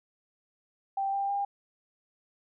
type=tone with pitch steps; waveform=sine; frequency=784 / 793.1 / 802.3 Hz; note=G5 / G5 / G5; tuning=0 / +20 / +40 cents; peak=-27 dBFS; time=0.97-1.45 s; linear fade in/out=5 ms; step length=160 ms; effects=none